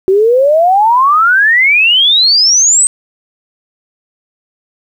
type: exponential sweep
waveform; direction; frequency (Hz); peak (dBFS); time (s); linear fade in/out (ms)
sine; up; 370 to 8372; -5; 0.08-2.87; 0
effects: 7-bit